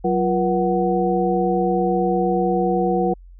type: tone cluster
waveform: sine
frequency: 185.3 / 349.2 / 479.2 / 744 Hz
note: F#3 / F4 / A#4 / F#5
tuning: +3 / 0 / +48 / +9 cents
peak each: -22 dBFS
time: 0.04-3.14 s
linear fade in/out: 10 ms
effects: added 44 Hz sine -40 dBFS peak until 3.39 s

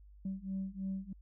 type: beating tone pair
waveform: sine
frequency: 190.2 / 193.3 Hz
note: F#3 / G3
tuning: +48 / -24 cents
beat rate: 3.1 Hz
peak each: -39 / -38 dBFS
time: 0.25-1.13 s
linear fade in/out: 5 ms
effects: tanh soft clip ceiling -31 dBFS + added 50 Hz sine -54 dBFS peak until 1.21 s

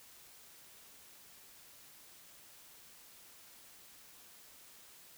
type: silence
effects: white hiss -58 dBFS RMS until 5.17 s

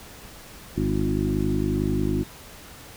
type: harmonic tone with a mistuned harmonic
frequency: 51 Hz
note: G#1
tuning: 31 cents flat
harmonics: 1 / 2 / 3 / 4 / 5 / 6 / 7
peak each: -29 / -29 / -29 / -29 / -29 / -29 / -29 dBFS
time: 0.76-2.24 s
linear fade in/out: 20 ms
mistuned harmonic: 6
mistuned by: +26 cents
effects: pink hiss -44 dBFS RMS until 2.96 s

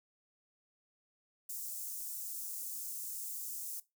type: high-pass noise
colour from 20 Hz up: white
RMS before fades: -42 dBFS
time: 1.49-3.8 s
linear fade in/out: 5 ms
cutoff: 6700 Hz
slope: 24 dB/octave
effects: noise-tail reverb RT60 0.2 s tail -18 dB re dry

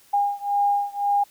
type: beating tone pair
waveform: sine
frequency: 810 / 811.9 Hz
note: G#5 / G#5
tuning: -43 / -39 cents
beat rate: 1.9 Hz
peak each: -22 / -23 dBFS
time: 0.13-1.24 s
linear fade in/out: 10 ms
effects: white hiss -55 dBFS RMS until 1.3 s

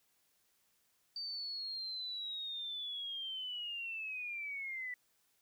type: linear sweep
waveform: sine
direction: down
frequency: 4631 to 1963 Hz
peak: -39 dBFS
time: 1.16-4.94 s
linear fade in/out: 2 ms
effects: white hiss -75 dBFS RMS until 5.41 s

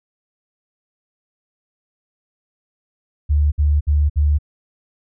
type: tone bursts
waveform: sine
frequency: 73.8 Hz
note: D2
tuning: 9 cents sharp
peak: -12 dBFS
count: 4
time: 3.29-4.387 s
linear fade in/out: 20 ms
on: 230 ms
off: 59 ms
effects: none

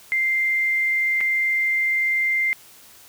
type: tone with dropouts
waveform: sine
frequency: 2093 Hz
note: C7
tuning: in tune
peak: -18 dBFS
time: 0.12-2.53 s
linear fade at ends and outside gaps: 0 ms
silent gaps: 1.206-1.211 s
effects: white hiss -48 dBFS RMS until 3.08 s

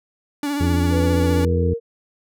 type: tone with vibrato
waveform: 45% pulse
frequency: 287.1 Hz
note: D4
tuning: 39 cents flat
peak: -21 dBFS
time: 0.43-1.45 s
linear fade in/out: 2 ms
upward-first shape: triangle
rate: 15 Hz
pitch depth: 49 cents each way
type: harmonic tone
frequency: 86.5 Hz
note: F2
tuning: 16 cents flat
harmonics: 1 / 2 / 3 / 4 / 5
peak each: -18 / -24 / -28 / -30 / -32 dBFS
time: 0.6-1.74 s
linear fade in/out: 10 ms
type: tone with pitch glide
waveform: sine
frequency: 495.7 to 465.2 Hz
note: B4 to A#4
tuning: +6 to -4 cents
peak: -22 dBFS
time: 0.9-1.8 s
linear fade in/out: 50 ms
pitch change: -110 cents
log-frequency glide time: 1.11-1.67 s
effects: none

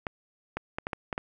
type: clicks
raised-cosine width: 0.5 ms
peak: -16 dBFS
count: 7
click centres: 0.068 / 0.57 / 0.785 / 0.869 / 0.932 / 1.128 / 1.179 s
effects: none

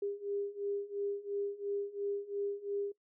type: beating tone pair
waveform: sine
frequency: 401.9 / 404.8 Hz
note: G4 / G#4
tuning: +43 / -44 cents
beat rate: 2.9 Hz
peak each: -39 / -37 dBFS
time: 0.02-2.92 s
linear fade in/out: 5 ms
effects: noise-tail reverb RT60 0.1 s tail -19 dB re dry

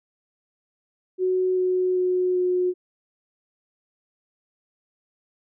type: tone with pitch steps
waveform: sine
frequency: 370 / 367.4 / 364.9 / 362.4 Hz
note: F#4 / F#4 / F#4 / F#4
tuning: 0 / -12 / -24 / -36 cents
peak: -19 dBFS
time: 1.18-2.74 s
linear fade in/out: 50 ms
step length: 390 ms
effects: none

